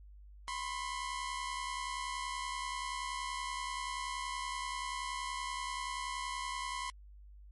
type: tone pair together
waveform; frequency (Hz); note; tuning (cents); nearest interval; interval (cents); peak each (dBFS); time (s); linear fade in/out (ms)
sawtooth; 997.5 / 1068; B5 / C6; +17 / +35; minor second; 118; -36 / -36; 0.48-6.9; 0
effects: added 50 Hz sine -51 dBFS peak until 7.51 s + MP3 48 kbps